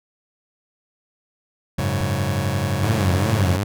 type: chord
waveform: sawtooth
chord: F# suspended second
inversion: none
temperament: just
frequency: 92.5 / 104.06 / 138.75 Hz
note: F#2 / G#2 / C#3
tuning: 0 / +4 / +2 cents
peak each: -20 dBFS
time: 1.78-3.57 s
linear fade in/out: 10 ms
type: clicks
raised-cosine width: 5 ms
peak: -18 dBFS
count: 2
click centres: 1.789 / 2.008 s
type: tone with vibrato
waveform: sawtooth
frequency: 100 Hz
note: G2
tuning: 35 cents sharp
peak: -16 dBFS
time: 2.83-3.64 s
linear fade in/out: 5 ms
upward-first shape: sine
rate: 2.6 Hz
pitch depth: 220 cents each way
effects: none